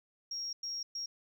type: tone bursts at uneven times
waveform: sine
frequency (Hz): 5588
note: F8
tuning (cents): 0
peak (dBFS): -35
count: 3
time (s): 0.31-0.53 / 0.63-0.83 / 0.95-1.06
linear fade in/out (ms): 5
effects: tanh soft clip ceiling -31 dBFS + 12-bit